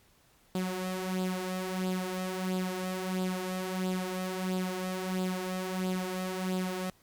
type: tone with flanger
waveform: sawtooth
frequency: 185.2 Hz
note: F#3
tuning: 2 cents sharp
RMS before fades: -33 dBFS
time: 0.55-6.9 s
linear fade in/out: 2 ms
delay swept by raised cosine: 0.24 to 3.84 ms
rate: 1.5 Hz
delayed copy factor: +0.6
effects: pink hiss -64 dBFS RMS until 7.02 s + MP3 96 kbps